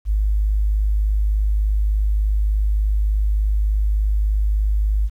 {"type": "tone", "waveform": "sine", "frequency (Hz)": 51.7, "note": "G#1", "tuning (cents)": -7, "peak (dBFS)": -15, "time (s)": [0.05, 5.1], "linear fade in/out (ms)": 50, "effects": ["9-bit"]}